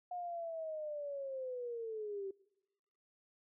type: linear sweep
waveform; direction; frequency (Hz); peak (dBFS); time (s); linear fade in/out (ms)
sine; down; 721 to 382.3; -39; 0.11-2.31; 5
effects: noise-tail reverb RT60 1.0 s tail -24 dB re dry